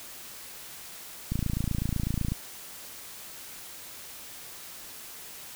click train, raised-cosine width 5 ms, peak -16 dBFS, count 29, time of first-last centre 1.32-2.32 s, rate 28 Hz, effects white hiss -44 dBFS RMS until 5.55 s

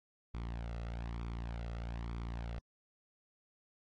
sawtooth tone with flanger, 57.8 Hz, A#1, 14 cents flat, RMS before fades -41 dBFS, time 0.34-2.59 s, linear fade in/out 0 ms, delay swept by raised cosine 0.87 to 1.53 ms, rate 1.1 Hz, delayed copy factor +0.55, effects low-pass 4000 Hz 12 dB/octave + AAC 48 kbps

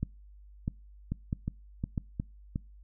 two click trains, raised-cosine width 5 ms, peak -18 / -19 dBFS, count 4 / 5, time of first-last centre 0.03-1.978 / 1.12-2.559 s, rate 1.54 / 2.78 Hz, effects noise-tail reverb RT60 0.3 s tail -25 dB re dry + added 50 Hz sine -50 dBFS peak until 2.83 s

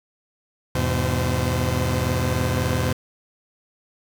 sawtooth tone cluster, 81.5 / 101.9 / 125.4 / 516 Hz, E2 / G#2 / B2 / C5, -19 / -32 / +27 / -24 cents, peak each -21 / -23 / -20 / -25 dBFS, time 0.75-2.93 s, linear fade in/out 5 ms, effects 7-bit

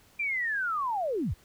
sine linear sweep, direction down, 2401 to 46.67 Hz, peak -27 dBFS, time 0.19-1.34 s, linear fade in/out 10 ms, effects pink hiss -60 dBFS RMS until 1.44 s

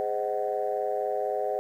sine chord, Ab dominant seventh, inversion none, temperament just, 415.3 / 519.1 / 623 / 747.5 Hz, Ab4 / C5 / Eb5 / Gb5, 0 / -14 / +2 / +17 cents, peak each -31 dBFS, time 0-1.59 s, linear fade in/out 0 ms, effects tanh soft clip ceiling -17 dBFS + 10-bit

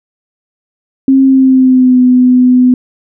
sine tone with pitch glide, 267.7 to 251.2 Hz, C4 to B3, +40 to +30 cents, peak -3 dBFS, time 1.08-2.74 s, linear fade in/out 2 ms, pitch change -110 cents, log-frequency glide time 1.24-2 s, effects none

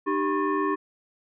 sine tone with frequency modulation, 392 Hz, G4, in tune, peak -22 dBFS, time 0.06-0.76 s, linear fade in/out 20 ms, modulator 696 Hz, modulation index 1.4, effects none

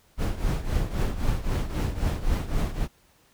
brown noise with tremolo, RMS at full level -22 dBFS, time 0.17-2.88 s, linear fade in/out 50 ms, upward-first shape triangle, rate 3.8 Hz, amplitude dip 80%, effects pink hiss -61 dBFS RMS until 3.33 s

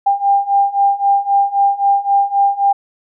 sine beating tone pair, 796 / 799.8 Hz, G5 / G5, +26 / +35 cents, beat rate 3.8 Hz, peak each -15 / -13 dBFS, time 0.06-2.73 s, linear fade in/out 10 ms, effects none

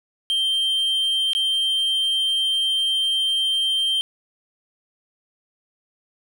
triangle tone with dropouts, 3148 Hz, G7, 7 cents sharp, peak -17 dBFS, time 0.3-4.01 s, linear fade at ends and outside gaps 0 ms, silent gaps 1.333-1.35 s, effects 9-bit

